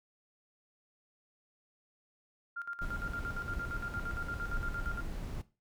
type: tone with tremolo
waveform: sine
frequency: 1396.9 Hz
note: F6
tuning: in tune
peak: -36 dBFS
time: 2.56-5.01 s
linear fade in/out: 10 ms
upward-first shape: square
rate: 8.7 Hz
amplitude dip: 80%
type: noise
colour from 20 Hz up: brown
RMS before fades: -39 dBFS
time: 2.81-5.42 s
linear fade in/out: 10 ms
effects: noise-tail reverb RT60 0.3 s tail -17 dB re dry